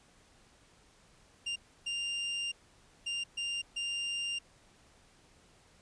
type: tone bursts at uneven times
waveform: 40% pulse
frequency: 2794 Hz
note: F7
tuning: in tune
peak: -32 dBFS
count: 5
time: 1.46-1.56 / 1.86-2.52 / 3.06-3.24 / 3.37-3.62 / 3.76-4.39 s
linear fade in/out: 10 ms
effects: pink hiss -63 dBFS RMS until 5.81 s + resampled to 22050 Hz